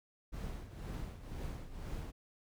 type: noise with tremolo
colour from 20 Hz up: brown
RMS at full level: -40 dBFS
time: 0.32-2.12 s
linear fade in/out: 20 ms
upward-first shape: triangle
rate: 2 Hz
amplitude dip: 75%
effects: none